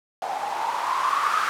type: noise with low-pass filter sweep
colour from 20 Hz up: violet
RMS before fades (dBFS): -25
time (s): 0.22-1.49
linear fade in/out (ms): 0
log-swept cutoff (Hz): 750 to 1300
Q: 8.8
effects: none